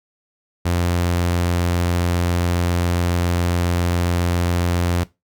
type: tone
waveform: sawtooth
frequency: 87.31 Hz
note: F2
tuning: in tune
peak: -13 dBFS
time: 0.65-5.04 s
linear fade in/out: 10 ms
effects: noise-tail reverb RT60 0.2 s tail -18 dB re dry